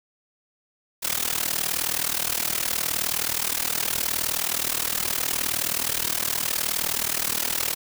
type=noise with amplitude modulation; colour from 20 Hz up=white; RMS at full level=-22 dBFS; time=1.02-7.75 s; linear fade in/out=20 ms; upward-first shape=sine; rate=39.2 Hz; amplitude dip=90%; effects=none